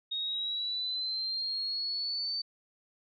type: linear sweep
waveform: sine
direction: up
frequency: 3729 to 4575 Hz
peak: -31 dBFS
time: 0.11-2.42 s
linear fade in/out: 10 ms
effects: none